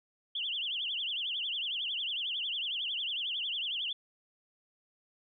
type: tone with vibrato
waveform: sine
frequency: 3110 Hz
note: G7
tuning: 14 cents flat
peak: -32 dBFS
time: 0.35-3.93 s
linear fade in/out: 5 ms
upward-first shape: triangle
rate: 11 Hz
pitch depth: 240 cents each way
effects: none